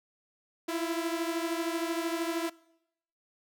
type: beating tone pair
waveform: sawtooth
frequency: 329.2 / 342.2 Hz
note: E4 / F4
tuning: -2 / -35 cents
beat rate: 13 Hz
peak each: -28 / -31 dBFS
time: 0.68-2.5 s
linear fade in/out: 10 ms
effects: noise-tail reverb RT60 0.8 s tail -22 dB re dry